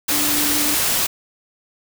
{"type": "tone in noise", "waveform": "sine", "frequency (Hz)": 295, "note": "D4", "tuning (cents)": 8, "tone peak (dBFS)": -25, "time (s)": [0.11, 0.75], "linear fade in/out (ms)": 10, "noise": "white", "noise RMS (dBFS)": -19, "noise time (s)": [0.08, 1.07], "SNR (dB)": -9, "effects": []}